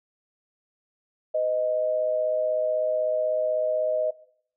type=tone pair together; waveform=sine; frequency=507 / 623.1 Hz; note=B4 / D#5; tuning=+45 / +2 cents; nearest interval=major third; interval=357 cents; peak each=-30 / -22 dBFS; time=1.34-4.11 s; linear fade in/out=10 ms; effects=noise-tail reverb RT60 0.6 s tail -19 dB re dry